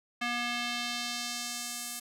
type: tone with band-pass filter sweep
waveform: square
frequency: 240.2 Hz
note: B3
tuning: 48 cents flat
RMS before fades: -35 dBFS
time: 0.21-2 s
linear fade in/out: 10 ms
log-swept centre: 2200 to 10000 Hz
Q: 1.1
effects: none